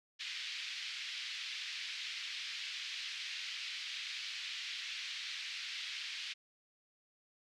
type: band-pass noise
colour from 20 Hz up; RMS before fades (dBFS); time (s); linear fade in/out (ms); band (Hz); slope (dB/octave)
pink; -43; 0.19-6.34; 20; 2200 to 4700; 24
effects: none